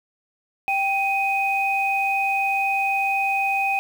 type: tone pair together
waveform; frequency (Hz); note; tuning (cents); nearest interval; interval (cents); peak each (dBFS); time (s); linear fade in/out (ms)
sine; 784 / 2502; G5 / D#7; 0 / +9; octave + minor sixth; 2009; -22; 0.68-3.79; 0
effects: 7-bit